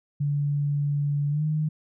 sine tone with pitch glide, 144.3 to 153.77 Hz, D3 to D#3, -30 to -20 cents, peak -22 dBFS, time 0.2-1.69 s, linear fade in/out 10 ms, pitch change +110 cents, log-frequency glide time 1.29-1.44 s, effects none

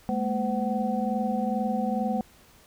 sine tone cluster, 209.2 / 231.5 / 512 / 752 Hz, G#3 / A#3 / C5 / F#5, +13 / -12 / -38 / +28 cents, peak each -28 / -30 / -33 / -30 dBFS, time 0.09-2.21 s, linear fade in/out 0 ms, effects pink hiss -56 dBFS RMS until 2.66 s

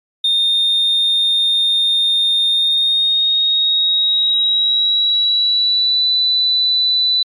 sine tone with pitch glide, 3653 to 3984 Hz, A#7 to B7, -36 to +14 cents, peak -10 dBFS, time 0.24-7.23 s, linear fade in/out 5 ms, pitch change +150 cents, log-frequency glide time 2.48-6.07 s, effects tanh soft clip ceiling -9 dBFS + MP3 48 kbps

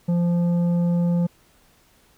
triangle tone with tanh clipping, 173.2 Hz, F3, 14 cents flat, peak -19 dBFS, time 0.08-1.27 s, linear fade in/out 10 ms, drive 12 dB, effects pink hiss -58 dBFS RMS until 2.17 s

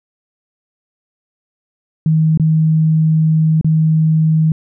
sine tone with dropouts, 158.2 Hz, D#3, 29 cents sharp, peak -9 dBFS, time 2.06-4.52 s, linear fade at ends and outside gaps 2 ms, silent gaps 2.375-2.397 / 3.612-3.645 s, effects none

